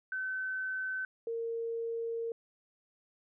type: tone pair in turn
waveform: sine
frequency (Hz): 1525 / 460.2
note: G6 / A#4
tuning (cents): -48 / -22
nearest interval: octave + major sixth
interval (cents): 2074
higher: first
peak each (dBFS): -33 / -33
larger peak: neither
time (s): 0.12-1.05 / 1.27-2.32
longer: second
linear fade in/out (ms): 2
effects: none